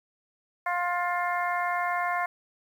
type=harmonic tone; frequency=352.7 Hz; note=F4; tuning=17 cents sharp; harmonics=2 / 3 / 4 / 5 / 6; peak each=-29 / -30 / -35 / -34 / -35 dBFS; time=0.66-2.26 s; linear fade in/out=5 ms; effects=9-bit